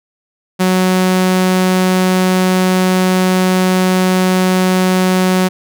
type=tone; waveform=sawtooth; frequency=185 Hz; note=F#3; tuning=in tune; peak=-6 dBFS; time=0.59-5.49 s; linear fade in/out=20 ms; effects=none